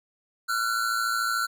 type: tone pair together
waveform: square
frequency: 1366.4 / 1480 Hz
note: F6 / F#6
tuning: -38 / 0 cents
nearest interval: minor second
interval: 138 cents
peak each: -27 / -29 dBFS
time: 0.48-1.47 s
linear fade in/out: 20 ms
effects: none